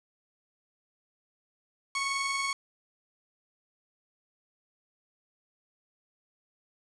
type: tone pair together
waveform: sawtooth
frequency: 1099 / 2219 Hz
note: C#6 / C#7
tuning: -15 / +1 cents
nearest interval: octave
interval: 1216 cents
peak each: -28 dBFS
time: 1.95-2.53 s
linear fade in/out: 2 ms
effects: resampled to 22050 Hz + 9-bit